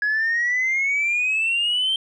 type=exponential sweep; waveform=sine; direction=up; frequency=1672 to 3156 Hz; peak=-17 dBFS; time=0.02-1.96 s; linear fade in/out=2 ms; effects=tanh soft clip ceiling -16 dBFS